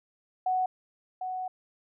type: tone pair in turn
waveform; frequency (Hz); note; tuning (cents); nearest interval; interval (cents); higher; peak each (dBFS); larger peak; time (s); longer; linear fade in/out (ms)
sine; 742 / 742; F#5 / F#5; +5 / +5; unison; 0; neither; -24 / -31; first; 0.46-0.66 / 1.21-1.48; second; 5
effects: none